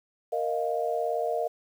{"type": "chord", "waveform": "sine", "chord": "Bb suspended fourth", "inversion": "none", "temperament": "just", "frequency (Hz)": [466.2, 621.6, 699.2], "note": ["Bb4", "Eb5", "F5"], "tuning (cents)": [0, -2, 2], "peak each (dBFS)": [-30, -30, -30], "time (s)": [0.32, 1.48], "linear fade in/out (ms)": 10, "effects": ["9-bit"]}